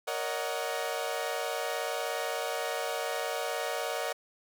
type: chord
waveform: sawtooth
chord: D# minor seventh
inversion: second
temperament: equal with one note detuned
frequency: 466.2 / 562.8 / 622.3 / 740 Hz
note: A#4 / C#5 / D#5 / F#5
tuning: 0 / +26 / 0 / 0 cents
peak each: -33 dBFS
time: 0.07-4.13 s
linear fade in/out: 10 ms
effects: none